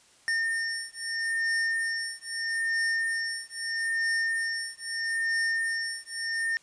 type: beating tone pair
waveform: square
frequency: 1820 / 1820.78 Hz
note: A#6 / A#6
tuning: -42 / -41 cents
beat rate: 0.78 Hz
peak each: -31 dBFS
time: 0.28-6.57 s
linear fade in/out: 0 ms
effects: white hiss -59 dBFS RMS until 6.62 s + resampled to 22050 Hz